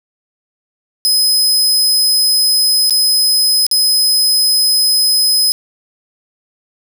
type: tone with dropouts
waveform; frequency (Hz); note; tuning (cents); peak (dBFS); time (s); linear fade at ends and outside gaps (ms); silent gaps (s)
sawtooth; 5060; D#8; +28; -7; 1.05-5.52; 0; 2.897-2.907 / 3.666-3.713
effects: none